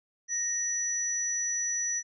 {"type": "tone pair together", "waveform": "sine", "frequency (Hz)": [1860, 5905], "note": ["A#6", "F#8"], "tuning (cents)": [-4, -4], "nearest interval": "octave + minor sixth", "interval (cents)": 2000, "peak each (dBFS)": [-37, -28], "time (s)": [0.28, 2.03], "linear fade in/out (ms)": 50, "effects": []}